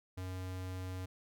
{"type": "tone", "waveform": "square", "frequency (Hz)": 92.5, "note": "F#2", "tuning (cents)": 0, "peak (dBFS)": -40, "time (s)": [0.17, 1.06], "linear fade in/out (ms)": 10, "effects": []}